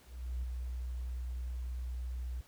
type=tone with ADSR envelope; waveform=sine; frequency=61.8 Hz; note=B1; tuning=2 cents sharp; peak=-31 dBFS; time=0.05-2.41 s; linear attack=380 ms; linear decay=10 ms; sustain=-4 dB; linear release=5 ms; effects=tanh soft clip ceiling -31 dBFS + pink hiss -62 dBFS RMS until 2.47 s